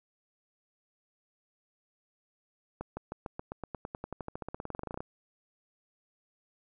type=accelerating click train; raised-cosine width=1 ms; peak=-23 dBFS; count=29; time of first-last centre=2.81-5.005 s; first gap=160 ms; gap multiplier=0.94; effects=none